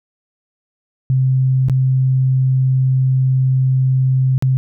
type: tone with dropouts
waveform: sine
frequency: 130.81 Hz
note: C3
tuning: in tune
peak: -11 dBFS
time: 1.1-4.57 s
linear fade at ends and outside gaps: 0 ms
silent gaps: 1.685-1.697 / 4.38-4.424 s
effects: none